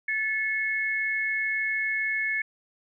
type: tone pair together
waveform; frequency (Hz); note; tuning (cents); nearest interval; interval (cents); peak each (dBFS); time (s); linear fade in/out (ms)
sine; 1738 / 2185; A6 / C#7; -22 / -26; major third; 396; -28 / -27; 0.08-2.42; 5
effects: none